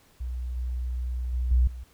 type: tone with level steps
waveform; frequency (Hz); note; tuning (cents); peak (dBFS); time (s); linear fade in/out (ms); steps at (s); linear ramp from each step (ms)
sine; 61.74; B1; 0; -29 / -27 / -24 / -17 / -35; 0.2-1.84; 10; 0.56 / 1.33 / 1.51 / 1.67; 5
effects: pink hiss -60 dBFS RMS until 1.93 s